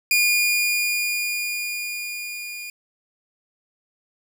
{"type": "tone with level ramp", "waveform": "sawtooth", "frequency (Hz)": 2430, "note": "D#7", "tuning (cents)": -42, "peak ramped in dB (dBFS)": [-12, -29], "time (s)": [0.11, 2.7], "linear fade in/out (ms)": 2, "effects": ["9-bit"]}